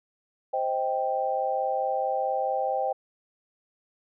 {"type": "chord", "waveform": "sine", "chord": "C minor", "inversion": "none", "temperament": "just", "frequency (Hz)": [523.3, 627.9, 784.9], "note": ["C5", "Eb5", "G5"], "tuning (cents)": [0, 16, 2], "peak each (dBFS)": [-29, -31, -27], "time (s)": [0.53, 2.93], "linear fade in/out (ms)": 10, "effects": []}